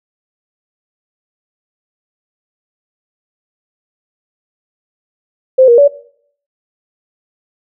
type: tone with pitch steps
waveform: sine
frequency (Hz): 520 / 473 / 570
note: C5 / A#4 / C#5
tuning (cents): -11 / +25 / +48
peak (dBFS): -3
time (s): 5.58-5.88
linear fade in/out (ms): 10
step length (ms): 100
effects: noise-tail reverb RT60 0.6 s tail -19 dB re dry